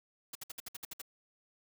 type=noise bursts; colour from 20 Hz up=white; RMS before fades=-43 dBFS; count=9; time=0.33-1.017 s; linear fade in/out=5 ms; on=23 ms; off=60 ms; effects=none